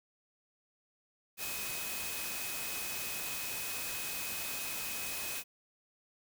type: tone in noise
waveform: sine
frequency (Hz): 2529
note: D#7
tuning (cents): +28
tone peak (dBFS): -44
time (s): 1.37-5.44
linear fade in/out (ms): 50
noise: white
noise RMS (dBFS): -39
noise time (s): 1.37-5.44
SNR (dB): -8
effects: none